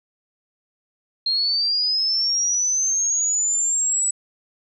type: linear sweep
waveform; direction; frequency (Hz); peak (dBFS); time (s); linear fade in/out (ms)
sine; up; 4179 to 7902; -18; 1.26-4.11; 5
effects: none